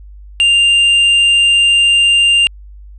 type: tone with tanh clipping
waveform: triangle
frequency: 2794 Hz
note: F7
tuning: in tune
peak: -8 dBFS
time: 0.4-2.47 s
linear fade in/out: 0 ms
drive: 9 dB
effects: added 50 Hz sine -32 dBFS peak until 2.98 s + resampled to 24000 Hz